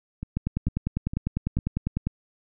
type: two click trains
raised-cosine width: 5 ms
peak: -19 / -12 dBFS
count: 4 / 18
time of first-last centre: 0.23-1.587 / 0.37-2.07 s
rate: 2.21 / 10 Hz
effects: none